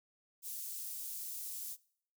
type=high-pass noise; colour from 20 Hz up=white; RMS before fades=-43 dBFS; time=0.42-1.77 s; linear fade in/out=50 ms; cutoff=7300 Hz; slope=12 dB/octave; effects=noise-tail reverb RT60 0.6 s tail -22 dB re dry